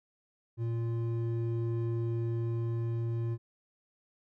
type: tone pair together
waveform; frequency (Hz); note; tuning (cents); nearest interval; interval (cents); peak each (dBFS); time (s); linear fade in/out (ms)
triangle; 115.9 / 347.3; A#2 / F4; -10 / -10; octave + perfect fifth; 1900; -28 / -36; 0.57-3.38; 50
effects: none